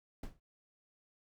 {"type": "noise with exponential decay", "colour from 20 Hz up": "brown", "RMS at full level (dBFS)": -36, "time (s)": [0.23, 0.4], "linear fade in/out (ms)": 5, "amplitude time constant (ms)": 35, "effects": []}